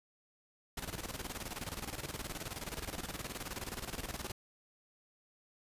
pink noise with tremolo, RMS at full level -40 dBFS, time 0.77-4.32 s, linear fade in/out 5 ms, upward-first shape square, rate 19 Hz, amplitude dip 70%, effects resampled to 32000 Hz

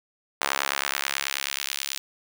sawtooth tone with high-pass filter sweep, 69.3 Hz, C#2, in tune, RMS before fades -29 dBFS, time 0.41-1.98 s, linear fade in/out 0 ms, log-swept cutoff 1000 to 3600 Hz, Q 0.93, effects none

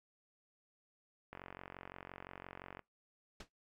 click train, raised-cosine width 0.5 ms, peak -32 dBFS, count 68, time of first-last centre 1.33-2.793 s, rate 45.8 Hz
pink noise with exponential decay, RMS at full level -43 dBFS, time 3.4-3.49 s, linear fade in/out 5 ms, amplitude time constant 18 ms
effects noise-tail reverb RT60 0.2 s tail -25 dB re dry + low-pass 6000 Hz 12 dB/octave

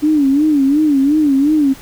sine tone with vibrato, 289.1 Hz, D4, 27 cents flat, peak -9 dBFS, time 0.02-1.74 s, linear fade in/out 20 ms, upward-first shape sine, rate 2.8 Hz, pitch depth 130 cents each way, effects pink hiss -38 dBFS RMS until 1.81 s

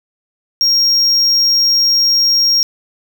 triangle tone, 5580 Hz, F8, 2 cents flat, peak -8 dBFS, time 0.61-2.63 s, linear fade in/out 0 ms, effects none

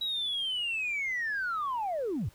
sine linear sweep, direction down, 3891 to 73.4 Hz, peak -28 dBFS, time 0.01-2.29 s, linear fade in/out 5 ms, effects tanh soft clip ceiling -26 dBFS + pink hiss -60 dBFS RMS until 2.34 s

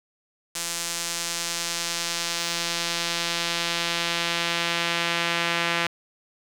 sawtooth tone with band-pass filter sweep, 170 Hz, F3, 46 cents flat, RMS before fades -27 dBFS, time 0.55-5.87 s, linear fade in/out 5 ms, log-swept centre 7700 to 2400 Hz, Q 1.1, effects 8-bit

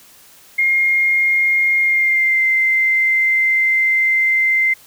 sine tone with pitch glide, 2132 to 2081 Hz, C7 to C7, +32 to -10 cents, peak -12 dBFS, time 0.58-4.74 s, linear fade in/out 10 ms, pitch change -42 cents, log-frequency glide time 1.8-2.45 s, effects white hiss -46 dBFS RMS until 4.86 s

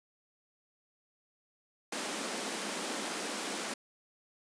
pink high-pass noise, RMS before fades -37 dBFS, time 1.92-3.74 s, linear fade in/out 5 ms, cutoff 200 Hz, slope 48 dB/octave, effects resampled to 22050 Hz

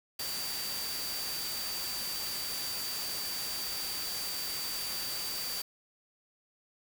sine tone in noise, 4637 Hz, D8, 23 cents flat, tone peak -37 dBFS, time 0.19-5.62 s, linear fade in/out 5 ms, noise white, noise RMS -38 dBFS, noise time 0.19-5.62 s, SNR -2 dB, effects none

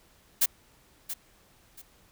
blue noise with echo, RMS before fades -22 dBFS, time 0.41-0.46 s, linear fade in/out 10 ms, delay 680 ms, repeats 2, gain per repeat -12 dB, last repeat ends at 1.82 s, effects pink hiss -61 dBFS RMS until 2.11 s

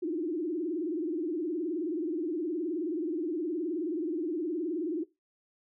sine tone with vibrato, 330 Hz, E4, 2 cents sharp, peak -29 dBFS, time 0.02-5.04 s, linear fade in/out 10 ms, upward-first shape sine, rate 19 Hz, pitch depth 180 cents each way, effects noise-tail reverb RT60 0.2 s tail -18 dB re dry

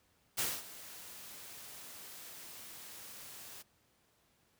white noise with ADSR envelope, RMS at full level -33 dBFS, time 0.37-3.63 s, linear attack 21 ms, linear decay 230 ms, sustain -17 dB, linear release 21 ms, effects pink hiss -72 dBFS RMS until 4.59 s + high-pass 60 Hz 12 dB/octave

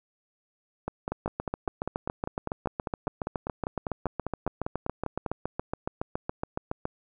two click trains, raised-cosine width 1 ms, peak -16 / -15 dBFS, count 23 / 42, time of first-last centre 0.88-5.262 / 1.12-6.854 s, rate 5.02 / 7.15 Hz, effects none

